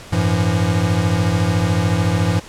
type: tone cluster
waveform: square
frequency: 94.9 / 108.7 / 168.7 Hz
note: F#2 / A2 / E3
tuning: +44 / -21 / +40 cents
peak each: -20 dBFS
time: 0.12-2.4 s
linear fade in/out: 10 ms
effects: pink hiss -38 dBFS RMS until 2.48 s + low-pass 9000 Hz 12 dB/octave